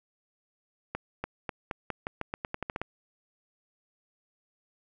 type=accelerating click train; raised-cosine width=0.5 ms; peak=-17 dBFS; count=14; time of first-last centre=0.95-2.816 s; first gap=290 ms; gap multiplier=0.87; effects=none